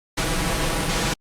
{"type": "noise with comb filter", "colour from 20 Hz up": "pink", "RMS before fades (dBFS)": -22, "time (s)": [0.17, 1.14], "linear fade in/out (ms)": 10, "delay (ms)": 6.1, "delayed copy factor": 0.6, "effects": ["low-pass 9000 Hz 12 dB/octave", "Opus 48 kbps"]}